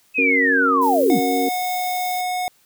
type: linear sweep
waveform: sine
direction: down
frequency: 2600 to 116.54 Hz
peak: -15 dBFS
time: 0.14-1.2 s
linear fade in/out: 50 ms
type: chord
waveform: sine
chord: F# major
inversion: second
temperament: equal with one note detuned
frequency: 273.5 / 370 / 466.2 Hz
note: C#4 / F#4 / A#4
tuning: -23 / 0 / 0 cents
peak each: -21 / -27 / -23 dBFS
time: 0.18-1.49 s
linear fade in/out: 5 ms
type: noise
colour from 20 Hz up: violet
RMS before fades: -33 dBFS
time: 0.81-2.22 s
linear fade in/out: 20 ms
type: tone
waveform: square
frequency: 729 Hz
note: F#5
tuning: 26 cents flat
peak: -22 dBFS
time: 1.1-2.48 s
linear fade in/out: 0 ms
effects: white hiss -58 dBFS RMS until 2.65 s